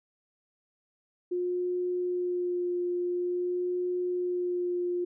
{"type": "tone with vibrato", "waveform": "sine", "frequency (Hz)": 356.5, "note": "F4", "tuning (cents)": 36, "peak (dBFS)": -27, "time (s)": [1.31, 5.05], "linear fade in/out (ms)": 10, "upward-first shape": "sine", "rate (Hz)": 0.48, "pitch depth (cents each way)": 13, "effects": []}